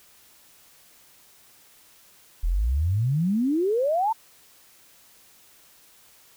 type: exponential sweep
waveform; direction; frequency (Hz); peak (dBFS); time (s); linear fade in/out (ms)
sine; up; 37.8 to 932.3; -20; 2.43-4.13; 10
effects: white hiss -55 dBFS RMS until 6.36 s